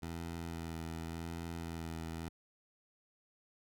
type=tone with vibrato; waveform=15% pulse; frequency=82.8 Hz; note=E2; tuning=8 cents sharp; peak=-34 dBFS; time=0.02-2.29 s; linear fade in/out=10 ms; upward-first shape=sine; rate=0.88 Hz; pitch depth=24 cents each way; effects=none